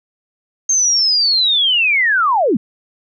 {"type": "linear sweep", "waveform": "sine", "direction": "down", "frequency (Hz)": [6420, 180.4], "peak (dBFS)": -11, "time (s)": [0.69, 2.57], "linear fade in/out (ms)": 5, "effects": []}